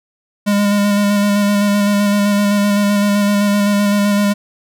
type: tone with vibrato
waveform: square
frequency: 203.9 Hz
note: G#3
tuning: 32 cents flat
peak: -12 dBFS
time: 0.46-4.34 s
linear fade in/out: 20 ms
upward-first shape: square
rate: 7.8 Hz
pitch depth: 15 cents each way
effects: none